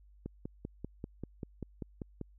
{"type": "click train", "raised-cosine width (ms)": 3, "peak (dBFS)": -26, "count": 11, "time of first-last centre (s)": [0.26, 2.213], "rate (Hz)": 5.12, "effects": ["added 50 Hz sine -57 dBFS peak until 2.38 s"]}